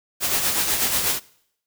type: noise with tremolo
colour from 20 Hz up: white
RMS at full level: -20 dBFS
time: 0.2-1.2 s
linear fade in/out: 50 ms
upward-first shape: sine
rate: 8.2 Hz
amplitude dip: 45%
effects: noise-tail reverb RT60 0.7 s tail -22 dB re dry